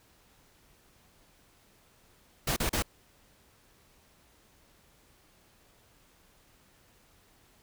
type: noise bursts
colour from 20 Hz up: pink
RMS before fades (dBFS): -29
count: 3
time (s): 2.47-2.824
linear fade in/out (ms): 5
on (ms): 94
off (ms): 36
effects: pink hiss -63 dBFS RMS until 7.62 s